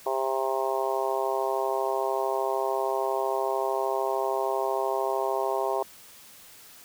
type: harmonic tone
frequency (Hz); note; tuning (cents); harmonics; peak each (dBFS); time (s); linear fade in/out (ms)
133.1; C3; +30; 3 / 4 / 5 / 6 / 7 / 8; -30 / -33 / -30 / -33 / -32 / -35; 0.06-5.83; 5
effects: white hiss -50 dBFS RMS until 6.84 s